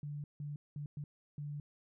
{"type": "tone bursts at uneven times", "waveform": "sine", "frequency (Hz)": 146.2, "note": "D3", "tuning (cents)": -7, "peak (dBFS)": -39, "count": 5, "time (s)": [[0.03, 0.24], [0.4, 0.56], [0.76, 0.86], [0.97, 1.04], [1.38, 1.6]], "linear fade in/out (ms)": 2, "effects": []}